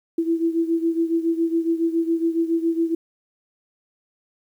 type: beating tone pair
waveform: sine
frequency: 329.6 / 336.8 Hz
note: E4 / E4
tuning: 0 / +37 cents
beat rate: 7.2 Hz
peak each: -20 / -24 dBFS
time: 0.18-2.95 s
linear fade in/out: 5 ms
effects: 9-bit